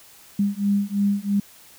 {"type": "beating tone pair", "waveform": "sine", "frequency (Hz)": [200.1, 203.1], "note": ["G3", "G#3"], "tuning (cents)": [36, -38], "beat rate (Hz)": 3, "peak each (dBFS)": [-22, -22], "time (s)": [0.39, 1.4], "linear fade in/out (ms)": 5, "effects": ["white hiss -49 dBFS RMS until 1.78 s"]}